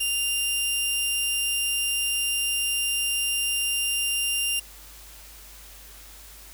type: tone pair together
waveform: sawtooth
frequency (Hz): 2794 / 5588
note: F7 / F8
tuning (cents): 0 / 0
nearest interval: octave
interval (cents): 1200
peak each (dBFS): -21 / -23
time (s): 0-4.6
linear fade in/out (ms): 10
effects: added 50 Hz sine -48 dBFS peak until 6.53 s + white hiss -47 dBFS RMS until 6.53 s